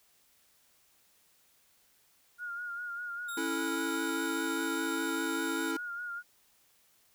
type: tone with vibrato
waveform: sine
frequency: 1422 Hz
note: F6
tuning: 31 cents sharp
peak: -36 dBFS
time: 2.38-6.23 s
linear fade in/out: 50 ms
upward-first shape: sine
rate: 5 Hz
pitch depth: 40 cents each way
type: tone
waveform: 15% pulse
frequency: 3717 Hz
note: A#7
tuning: 6 cents flat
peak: -35 dBFS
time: 3.28-5.72 s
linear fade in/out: 10 ms
type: chord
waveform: square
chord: A major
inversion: first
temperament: equal with one note detuned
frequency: 275.6 / 329.6 / 440 Hz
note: C#4 / E4 / A4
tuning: -10 / 0 / 0 cents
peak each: -38 / -35 / -41 dBFS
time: 3.37-5.77 s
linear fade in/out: 5 ms
effects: white hiss -67 dBFS RMS until 7.14 s